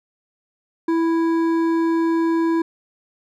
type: tone with hard clipping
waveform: sine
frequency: 330 Hz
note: E4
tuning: 2 cents sharp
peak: -18 dBFS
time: 0.88-2.62 s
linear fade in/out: 5 ms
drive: 9 dB
effects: none